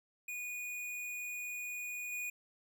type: tone with level steps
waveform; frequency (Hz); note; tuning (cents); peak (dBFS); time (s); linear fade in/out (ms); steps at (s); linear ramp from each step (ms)
square; 2459; D#7; -21; -40 / -38; 0.28-2.3; 5; 2.12; 2
effects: none